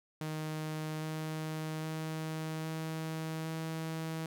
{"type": "tone with pitch steps", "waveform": "sawtooth", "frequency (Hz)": [155.7, 156.96, 158.24, 159.52, 160.82], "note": ["D#3", "D#3", "D#3", "D#3", "E3"], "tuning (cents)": [2, 15, 30, 43, -42], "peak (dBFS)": -32, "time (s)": [0.21, 4.26], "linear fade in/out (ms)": 2, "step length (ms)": 810, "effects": []}